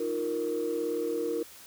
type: chord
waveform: sine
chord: Eb suspended second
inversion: none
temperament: equal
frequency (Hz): 311.1 / 349.2 / 466.2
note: Eb4 / F4 / Bb4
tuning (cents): 0 / 0 / 0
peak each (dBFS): -34 / -33 / -29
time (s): 0-1.43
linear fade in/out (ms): 5
effects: tanh soft clip ceiling -22 dBFS + white hiss -50 dBFS RMS until 1.66 s